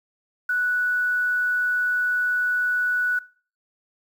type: tone with quantisation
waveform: sine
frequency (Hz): 1477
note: F#6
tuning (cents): -3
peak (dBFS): -20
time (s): 0.49-3.19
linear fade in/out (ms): 5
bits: 8
effects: noise-tail reverb RT60 0.4 s tail -19 dB re dry